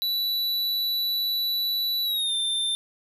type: tone with pitch glide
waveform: square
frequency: 3951 to 3581 Hz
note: B7 to A7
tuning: 0 to +30 cents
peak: -24 dBFS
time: 0.02-2.75 s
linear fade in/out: 0 ms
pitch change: -170 cents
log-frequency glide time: 2.04-2.34 s
effects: none